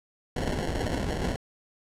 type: noise with sample-and-hold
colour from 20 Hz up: pink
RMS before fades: -29 dBFS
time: 0.36-1.36 s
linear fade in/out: 2 ms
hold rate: 1225 Hz
effects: low-pass 9000 Hz 12 dB/octave